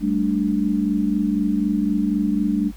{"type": "chord", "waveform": "sine", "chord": "G suspended second", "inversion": "none", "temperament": "equal", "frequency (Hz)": [196, 220, 293.7], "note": ["G3", "A3", "D4"], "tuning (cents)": [0, 0, 0], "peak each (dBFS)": -22, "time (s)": [0, 2.72], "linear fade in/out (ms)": 50, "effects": ["added 50 Hz sine -37 dBFS peak until 2.76 s", "pink hiss -50 dBFS RMS until 2.76 s"]}